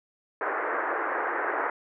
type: band-pass noise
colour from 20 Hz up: white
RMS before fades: -29 dBFS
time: 0.41-1.7 s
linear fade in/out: 2 ms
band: 320 to 1800 Hz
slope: 48 dB/octave
effects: none